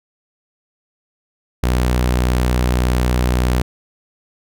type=tone; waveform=sawtooth; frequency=61.74 Hz; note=B1; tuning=in tune; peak=-10 dBFS; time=1.63-3.62 s; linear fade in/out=5 ms; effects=none